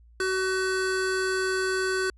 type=tone pair together; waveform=square; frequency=376.8 / 1507.2 Hz; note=F#4 / F#6; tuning=+32 / +32 cents; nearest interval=2 octaves; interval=2400 cents; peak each=-27 / -29 dBFS; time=0.2-2.1 s; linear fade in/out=2 ms; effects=added 58 Hz sine -51 dBFS peak until 2.17 s + resampled to 24000 Hz